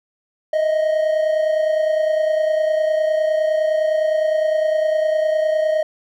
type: tone pair together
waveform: triangle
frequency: 622.3 / 652.1 Hz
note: D#5 / E5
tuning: 0 / -19 cents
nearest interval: minor second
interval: 81 cents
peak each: -14 / -22 dBFS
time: 0.53-5.83 s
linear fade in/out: 5 ms
effects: none